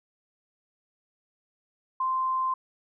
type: tone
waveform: sine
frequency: 1042 Hz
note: C6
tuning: 7 cents flat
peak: -24 dBFS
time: 2-2.54 s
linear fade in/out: 5 ms
effects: none